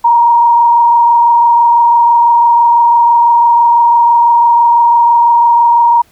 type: tone with frequency modulation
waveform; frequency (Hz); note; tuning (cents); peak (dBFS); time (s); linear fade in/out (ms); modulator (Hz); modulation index
sine; 942; A#5; +18; -4; 0.04-6.02; 10; 26; 0.58
effects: pink hiss -49 dBFS RMS until 6.11 s